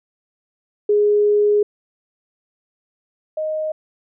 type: tone pair in turn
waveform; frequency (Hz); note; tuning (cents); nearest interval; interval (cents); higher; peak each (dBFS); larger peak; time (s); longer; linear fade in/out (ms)
sine; 415.3 / 622.2; G#4 / D#5; 0 / 0; perfect fifth; 700; second; -12 / -20; first; 0.89-1.63 / 3.37-3.72; first; 5
effects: none